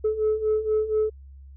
sine beating tone pair, 428.7 / 432.9 Hz, A4 / A4, -45 / -28 cents, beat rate 4.2 Hz, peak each -25 / -21 dBFS, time 0.04-1.1 s, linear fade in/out 10 ms, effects tanh soft clip ceiling -16 dBFS + added 68 Hz sine -42 dBFS peak until 1.56 s

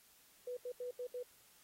sine tone bursts at uneven times, 493.9 Hz, B4, in tune, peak -40 dBFS, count 5, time 0.47-0.57 / 0.65-0.72 / 0.8-0.91 / 0.99-1.07 / 1.14-1.23 s, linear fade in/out 5 ms, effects white hiss -66 dBFS RMS until 1.63 s + AAC 48 kbps

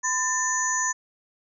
sine tone cluster, 1011 / 1785 / 6090 / 6780 Hz, B5 / A6 / F#8 / G#8, +40 / +24 / +49 / +35 cents, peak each -28 dBFS, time 0.03-0.93 s, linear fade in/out 20 ms, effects none

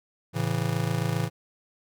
square chord, A major, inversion none, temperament just, 110 / 137.5 / 165 Hz, A2 / C#3 / E3, 0 / -14 / +2 cents, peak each -30 dBFS, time 0.33-1.3 s, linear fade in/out 50 ms, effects none

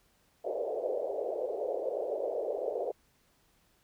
pink band-pass noise, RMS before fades -34 dBFS, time 0.44-2.92 s, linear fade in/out 10 ms, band 420 to 640 Hz, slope 48 dB/octave, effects pink hiss -69 dBFS RMS until 3.83 s

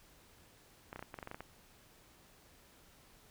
clicks, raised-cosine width 0.5 ms, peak -29 dBFS, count 11, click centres 0.929 / 0.96 / 0.993 / 1.026 / 1.142 / 1.188 / 1.228 / 1.274 / 1.314 / 1.345 / 1.406 s, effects pink hiss -63 dBFS RMS until 3.3 s

